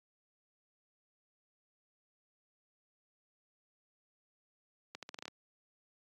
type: accelerating click train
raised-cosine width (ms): 0.2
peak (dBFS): -26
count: 8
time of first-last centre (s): 4.95-5.28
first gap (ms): 77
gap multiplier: 0.83
effects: high-pass 200 Hz 12 dB/octave + AAC 64 kbps